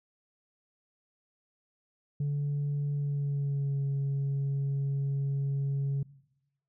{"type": "tone with pitch glide", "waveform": "sine", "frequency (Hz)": [144, 138.69], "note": ["D3", "C#3"], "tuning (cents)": [-34, 1], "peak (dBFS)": -25, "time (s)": [2.2, 6.03], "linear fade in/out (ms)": 5, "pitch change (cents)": -65, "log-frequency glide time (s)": [2.92, 3.82], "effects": ["noise-tail reverb RT60 0.9 s tail -22 dB re dry", "tanh soft clip ceiling -26 dBFS"]}